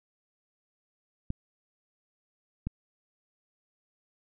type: clicks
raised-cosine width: 5 ms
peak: -19 dBFS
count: 2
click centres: 1.304 / 2.67 s
effects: none